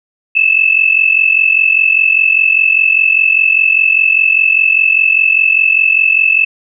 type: tone pair together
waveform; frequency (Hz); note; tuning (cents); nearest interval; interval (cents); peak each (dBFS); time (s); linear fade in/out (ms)
sine; 2600 / 2645; E7 / E7; -24 / +5; unison; 29; -10; 0.35-6.45; 10
effects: none